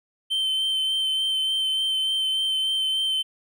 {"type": "tone with vibrato", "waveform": "triangle", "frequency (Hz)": 3098, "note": "G7", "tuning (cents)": -21, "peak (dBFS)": -20, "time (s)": [0.3, 3.23], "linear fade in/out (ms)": 20, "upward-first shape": "sine", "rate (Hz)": 3.4, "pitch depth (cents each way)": 15, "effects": []}